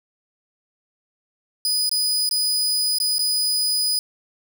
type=tone with dropouts; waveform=sawtooth; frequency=4972 Hz; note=D#8; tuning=2 cents flat; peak=-16 dBFS; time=1.65-3.99 s; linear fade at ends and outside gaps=1 ms; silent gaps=1.893-1.914 / 2.291-2.311 / 2.985-3.001 / 3.183-3.192 s; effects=none